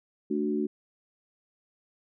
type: chord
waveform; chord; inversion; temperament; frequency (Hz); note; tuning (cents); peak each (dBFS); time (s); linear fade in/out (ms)
sine; D major; second; equal; 220 / 293.7 / 370; A3 / D4 / F#4; 0 / 0 / 0; -30; 0.3-0.67; 10
effects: none

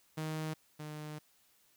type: tone pair in turn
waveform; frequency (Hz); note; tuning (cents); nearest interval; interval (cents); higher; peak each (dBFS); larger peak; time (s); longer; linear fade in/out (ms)
sawtooth; 156.5 / 151.87; D#3 / D#3; +10 / -42; minor second; 52; first; -32 / -38; first; 0.17-0.54 / 0.79-1.19; second; 10
effects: white hiss -69 dBFS RMS until 1.76 s

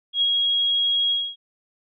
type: tone with ADSR envelope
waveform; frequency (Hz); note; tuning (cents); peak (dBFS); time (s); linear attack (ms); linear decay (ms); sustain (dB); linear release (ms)
sine; 3296; G#7; -14; -16; 0.13-1.36; 85; 45; -2; 250
effects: none

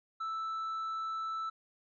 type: tone with tanh clipping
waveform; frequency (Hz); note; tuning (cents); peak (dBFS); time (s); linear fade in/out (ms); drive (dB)
sine; 1318.5; E6; 0; -35; 0.2-1.5; 10; 3
effects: none

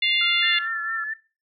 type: harmonic tone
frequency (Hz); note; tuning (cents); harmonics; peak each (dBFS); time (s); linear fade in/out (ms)
698.5; F5; 0; 3 / 4 / 5 / 6; -23 / -23 / -23 / -32; 0.02-0.59; 5
type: tone with pitch glide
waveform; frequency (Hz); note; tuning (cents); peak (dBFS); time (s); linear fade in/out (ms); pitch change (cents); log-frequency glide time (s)
sine; 1384 to 1356.3; F6 to E6; -16 to +49; -29; 0.21-1.04; 2; -35; 0.34-0.93
type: tone with vibrato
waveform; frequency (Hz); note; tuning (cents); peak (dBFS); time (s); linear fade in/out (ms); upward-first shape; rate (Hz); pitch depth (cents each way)
sine; 1759; A6; -1; -26; 0.42-1.14; 10; sine; 4.4; 41
effects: noise-tail reverb RT60 0.3 s tail -17 dB re dry

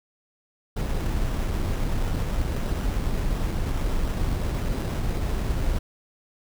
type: noise with sample-and-hold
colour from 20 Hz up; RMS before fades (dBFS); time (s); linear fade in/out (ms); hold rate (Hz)
brown; -25; 0.76-5.79; 10; 4410
effects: none

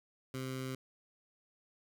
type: tone with notch filter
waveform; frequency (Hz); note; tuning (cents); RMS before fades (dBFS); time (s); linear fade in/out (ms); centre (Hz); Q
15% pulse; 130.81; C3; 0; -40; 0.34-0.75; 2; 720; 1.2
effects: none

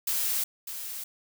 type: noise with echo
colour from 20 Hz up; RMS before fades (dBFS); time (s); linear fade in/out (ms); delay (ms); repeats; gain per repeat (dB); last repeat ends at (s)
blue; -28; 0.07-0.44; 5; 600; 1; -9; 1.04
effects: none

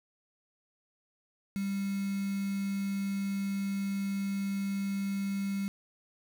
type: tone with quantisation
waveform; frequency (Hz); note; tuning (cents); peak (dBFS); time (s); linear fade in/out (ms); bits
sine; 197.3; G3; +11; -30; 1.56-5.68; 0; 7
effects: none

